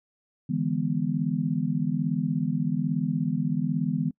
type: chord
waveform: sine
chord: E dominant seventh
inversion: third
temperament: just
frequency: 148.33 / 164.81 / 206 / 247.2 Hz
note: D3 / E3 / G#3 / B3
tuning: +18 / 0 / -14 / +2 cents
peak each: -30 / -28 / -30 / -29 dBFS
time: 0.49-4.11 s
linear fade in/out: 10 ms
effects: noise-tail reverb RT60 0.1 s tail -25 dB re dry